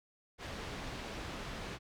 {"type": "low-pass noise", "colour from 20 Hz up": "pink", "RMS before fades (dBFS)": -43, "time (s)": [0.38, 1.79], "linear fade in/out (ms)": 50, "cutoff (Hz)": 4400, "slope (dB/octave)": 12, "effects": []}